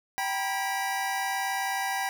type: tone cluster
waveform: square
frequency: 778 / 926 / 985 / 1626 / 1951 Hz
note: G5 / A#5 / B5 / G#6 / B6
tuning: -13 / -12 / -5 / -37 / -22 cents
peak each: -31 / -40 / -38 / -37 / -35 dBFS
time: 0.18-2.09 s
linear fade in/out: 0 ms
effects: none